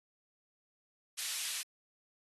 pink high-pass noise, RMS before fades -38 dBFS, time 1.17-1.63 s, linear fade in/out 20 ms, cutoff 3000 Hz, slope 12 dB/octave, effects AAC 32 kbps

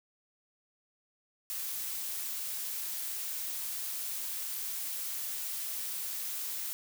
blue noise, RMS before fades -37 dBFS, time 1.5-6.73 s, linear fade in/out 0 ms, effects none

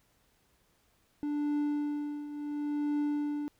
triangle tone with tremolo, 293.7 Hz, D4, in tune, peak -25 dBFS, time 1.23-3.48 s, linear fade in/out 0 ms, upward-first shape triangle, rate 0.71 Hz, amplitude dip 75%, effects pink hiss -70 dBFS RMS until 3.59 s

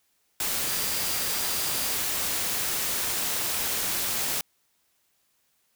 sine tone in noise, 4762 Hz, D8, 23 cents sharp, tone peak -38 dBFS, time 0.67-1.95 s, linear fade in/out 2 ms, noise white, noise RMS -28 dBFS, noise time 0.4-4.41 s, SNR -13 dB, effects white hiss -70 dBFS RMS until 5.75 s

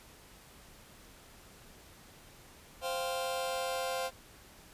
sawtooth chord, C suspended fourth, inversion none, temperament just, 523.3 / 697.7 / 784.9 Hz, C5 / F5 / G5, 0 / -2 / +2 cents, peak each -31 / -34 / -37 dBFS, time 2.81-4.11 s, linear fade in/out 50 ms, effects pink hiss -56 dBFS RMS until 4.73 s + resampled to 32000 Hz

